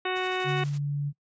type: harmonic tone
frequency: 370 Hz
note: F#4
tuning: in tune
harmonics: 1 / 2 / 3 / 4 / 5 / 6 / 7 / 8 / 10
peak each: -30 / -33 / -35 / -36 / -37 / -38 / -38 / -39 / -40 dBFS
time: 0.05-0.64 s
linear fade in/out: 5 ms
type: noise with tremolo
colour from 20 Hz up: white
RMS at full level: -45 dBFS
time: 0.15-0.79 s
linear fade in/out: 20 ms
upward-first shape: square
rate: 12 Hz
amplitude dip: 45%
type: tone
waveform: sine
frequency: 143.8 Hz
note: D3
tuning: 36 cents flat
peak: -26 dBFS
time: 0.44-1.13 s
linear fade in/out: 50 ms
effects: noise-tail reverb RT60 0.1 s tail -24 dB re dry + resampled to 16000 Hz